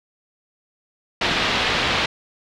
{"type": "low-pass noise", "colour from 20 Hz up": "white", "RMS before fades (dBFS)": -21, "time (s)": [1.21, 2.06], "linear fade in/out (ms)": 5, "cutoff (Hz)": 3800, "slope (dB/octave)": 24, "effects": []}